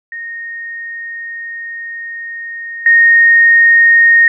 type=tone with level steps; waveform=sine; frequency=1854 Hz; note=A#6; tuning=10 cents flat; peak=-22 / -4 dBFS; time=0.12-4.28 s; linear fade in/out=2 ms; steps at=2.86 s; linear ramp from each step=2 ms; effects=none